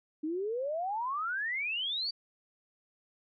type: exponential sweep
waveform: sine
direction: up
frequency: 298 to 4687 Hz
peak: -31 dBFS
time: 0.23-2.11 s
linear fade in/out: 10 ms
effects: none